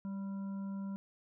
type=harmonic tone with a mistuned harmonic; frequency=196.5 Hz; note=G3; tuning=4 cents sharp; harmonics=1 / 3 / 5 / 7; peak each=-37 / -57 / -56 / -62 dBFS; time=0.05-0.96 s; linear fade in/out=0 ms; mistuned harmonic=3; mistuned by=-31 cents; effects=none